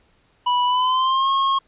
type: tone with pitch glide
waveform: square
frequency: 983 to 1084.4 Hz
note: B5 to C#6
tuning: -8 to -38 cents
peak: -17 dBFS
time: 0.46-1.59 s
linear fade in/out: 10 ms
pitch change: +170 cents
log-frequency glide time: 0.65-1.3 s
effects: pink hiss -60 dBFS RMS until 1.67 s + resampled to 8000 Hz